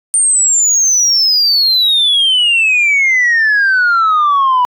sine exponential sweep, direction down, 8970 to 976 Hz, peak -6 dBFS, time 0.14-4.65 s, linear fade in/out 0 ms, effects tanh soft clip ceiling -6 dBFS

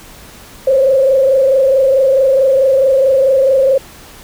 sine tone with frequency modulation, 535 Hz, C5, 38 cents sharp, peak -7 dBFS, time 0.67-3.78 s, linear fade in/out 5 ms, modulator 24.6 Hz, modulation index 0.87, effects pink hiss -37 dBFS RMS until 4.23 s

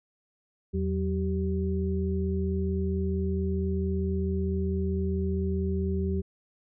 sine tone cluster, 82.1 / 186.6 / 387.2 Hz, E2 / F#3 / G4, -6 / +15 / -21 cents, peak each -28 / -30 / -32 dBFS, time 0.73-6.22 s, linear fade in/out 20 ms, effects none

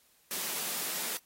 white high-pass noise, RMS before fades -35 dBFS, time 0.31-1.17 s, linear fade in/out 0 ms, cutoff 150 Hz, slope 96 dB/octave, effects white hiss -66 dBFS RMS until 1.25 s + AAC 48 kbps

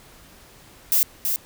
violet noise with echo, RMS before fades -18 dBFS, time 0.92-1.03 s, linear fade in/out 0 ms, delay 330 ms, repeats 1, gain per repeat -5 dB, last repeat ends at 1.36 s, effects pink hiss -49 dBFS RMS until 1.45 s

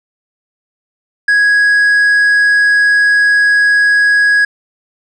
triangle tone, 1661.2 Hz, G#6, in tune, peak -5 dBFS, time 1.28-4.45 s, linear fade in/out 5 ms, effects resampled to 22050 Hz

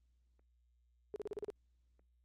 sine tone bursts, 415.3 Hz, G#4, in tune, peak -38 dBFS, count 7, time 1.14-1.502 s, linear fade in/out 0 ms, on 20 ms, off 37 ms, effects added 60 Hz sine -70 dBFS peak until 2.24 s + Opus 24 kbps

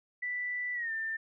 sine tone with pitch glide, 1975.5 to 1790.7 Hz, B6 to A6, 0 to +30 cents, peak -32 dBFS, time 0.22-1.17 s, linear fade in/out 10 ms, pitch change -170 cents, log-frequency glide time 0.74-0.91 s, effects none

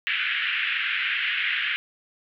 white band-pass noise, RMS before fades -26 dBFS, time 0.07-1.76 s, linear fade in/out 0 ms, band 1500 to 3000 Hz, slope 48 dB/octave, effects none

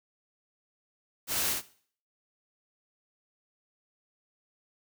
white noise with echo, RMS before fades -31 dBFS, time 1.27-1.56 s, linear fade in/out 50 ms, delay 62 ms, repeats 1, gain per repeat -2 dB, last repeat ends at 1.622 s, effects noise-tail reverb RT60 0.5 s tail -17 dB re dry

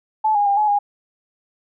sine tone with pitch steps, 866 / 820 / 802 / 847 / 817 Hz, A5 / G#5 / G5 / G#5 / G#5, -28 / -22 / +39 / +34 / -29 cents, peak -14 dBFS, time 0.24-0.79 s, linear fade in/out 10 ms, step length 110 ms, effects none

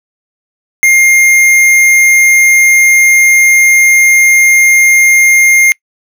sine tone with tanh clipping, 2120 Hz, C7, 22 cents sharp, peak -5 dBFS, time 0.83-5.72 s, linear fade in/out 0 ms, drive 17 dB, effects noise-tail reverb RT60 0.1 s tail -25 dB re dry

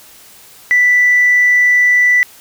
sine tone, 1975.5 Hz, B6, in tune, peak -6 dBFS, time 0.71-2.23 s, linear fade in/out 0 ms, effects tanh soft clip ceiling -3 dBFS + white hiss -41 dBFS RMS until 2.4 s

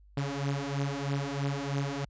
sawtooth beating tone pair, 138.59 / 141.69 Hz, C#3 / C#3, 0 / +38 cents, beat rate 3.1 Hz, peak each -29 dBFS, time 0.17-2.05 s, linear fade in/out 5 ms, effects added 50 Hz sine -54 dBFS peak until 2.09 s + resampled to 16000 Hz

